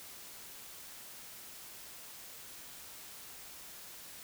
silence, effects white hiss -50 dBFS RMS until 4.23 s

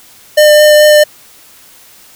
square tone with vibrato, 602 Hz, D5, 43 cents sharp, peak -3 dBFS, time 0.37-1.04 s, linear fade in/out 10 ms, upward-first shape triangle, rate 4.6 Hz, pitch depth 10 cents each way, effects white hiss -40 dBFS RMS until 2.15 s

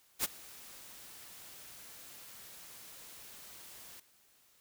white noise with ADSR envelope, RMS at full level -30 dBFS, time 0.19-4 s, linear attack 53 ms, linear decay 21 ms, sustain -22 dB, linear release 5 ms, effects white hiss -67 dBFS RMS until 4.6 s

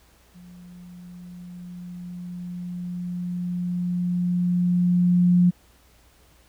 sine tone with level ramp, 177.5 Hz, F3, 28 cents sharp, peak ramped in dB -43 to -13 dBFS, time 0.34-5.51 s, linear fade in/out 20 ms, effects added 60 Hz sine -58 dBFS peak until 6.48 s + pink hiss -58 dBFS RMS until 6.48 s

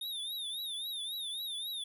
square tone with vibrato, 3661 Hz, A#7, 32 cents flat, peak -37 dBFS, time 0.01-1.84 s, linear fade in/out 5 ms, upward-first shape triangle, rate 3.7 Hz, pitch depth 130 cents each way, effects none

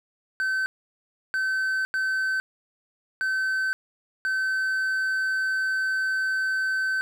triangle tone bursts at uneven times, 1535 Hz, G6, 37 cents flat, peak -21 dBFS, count 5, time 0.4-0.66 / 1.34-1.85 / 1.94-2.4 / 3.21-3.73 / 4.25-7.01 s, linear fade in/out 0 ms, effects none

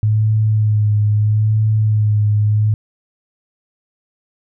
sine tone with vibrato, 106.8 Hz, G#2, 49 cents sharp, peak -11 dBFS, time 0.03-2.74 s, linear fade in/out 0 ms, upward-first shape sine, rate 0.77 Hz, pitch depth 30 cents each way, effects none

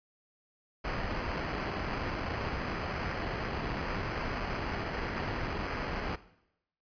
pink noise with sample-and-hold, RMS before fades -35 dBFS, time 0.84-6.16 s, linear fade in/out 10 ms, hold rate 3675 Hz, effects noise-tail reverb RT60 0.8 s tail -17 dB re dry + resampled to 11025 Hz

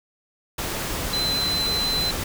sine tone in noise, 4047 Hz, B7, 42 cents sharp, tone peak -22 dBFS, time 1.13-2.11 s, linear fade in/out 5 ms, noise pink, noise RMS -28 dBFS, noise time 0.58-2.24 s, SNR +3 dB, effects none

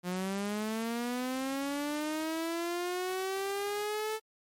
sawtooth linear sweep, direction up, 176.6 to 440 Hz, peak -28 dBFS, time 0.03-4.2 s, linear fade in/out 50 ms, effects MP3 64 kbps

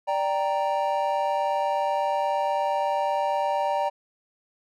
triangle chord, G minor, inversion second, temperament equal, 587.3 / 784 / 932.3 Hz, D5 / G5 / Bb5, 0 / 0 / 0 cents, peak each -25 dBFS, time 0.07-3.9 s, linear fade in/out 20 ms, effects none

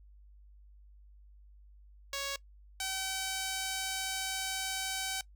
5% pulse tone pair in turn, 554.4 / 765.8 Hz, C#5 / G5, 0 / -41 cents, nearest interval tritone, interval 559 cents, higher second, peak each -23 / -22 dBFS, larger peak second, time 2.13-2.36 / 2.8-5.21 s, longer second, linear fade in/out 2 ms, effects noise-tail reverb RT60 0.1 s tail -21 dB re dry + added 50 Hz sine -54 dBFS peak until 5.35 s

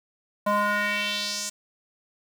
square tone with band-pass filter sweep, 206.5 Hz, G#3, 10 cents flat, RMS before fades -26 dBFS, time 0.46-1.5 s, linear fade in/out 10 ms, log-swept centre 840 to 7400 Hz, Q 2.5, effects 7-bit

